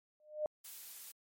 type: tone with exponential growth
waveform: sine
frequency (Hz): 607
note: D#5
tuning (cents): -43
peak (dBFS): -29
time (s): 0.2-0.46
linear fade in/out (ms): 1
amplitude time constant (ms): 56
type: noise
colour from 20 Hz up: blue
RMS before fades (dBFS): -49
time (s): 0.64-1.12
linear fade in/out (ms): 10
effects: MP3 64 kbps